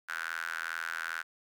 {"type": "tone with high-pass filter", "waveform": "sawtooth", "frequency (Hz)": 82.41, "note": "E2", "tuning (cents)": 0, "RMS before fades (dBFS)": -37, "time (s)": [0.08, 1.23], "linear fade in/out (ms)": 20, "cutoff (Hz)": 1500, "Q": 8.3, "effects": []}